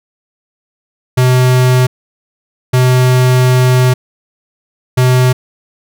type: tone bursts at uneven times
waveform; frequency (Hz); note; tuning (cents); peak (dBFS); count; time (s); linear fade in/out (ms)
square; 127.1; C3; -50; -7; 3; 1.17-1.87 / 2.73-3.94 / 4.97-5.33; 10
effects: none